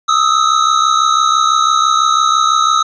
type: tone pair together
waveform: square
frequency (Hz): 1244.5 / 1310.5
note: D#6 / E6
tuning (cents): 0 / -11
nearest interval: minor second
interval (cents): 89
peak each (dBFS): -13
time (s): 0.08-2.83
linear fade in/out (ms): 10
effects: resampled to 16000 Hz